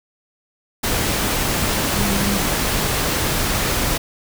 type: tone in noise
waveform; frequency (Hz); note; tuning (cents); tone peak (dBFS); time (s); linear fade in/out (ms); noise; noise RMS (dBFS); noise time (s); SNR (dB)
sine; 200.6; G3; +40; -21; 1.96-2.38; 10; pink; -20; 0.83-3.98; -4
effects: none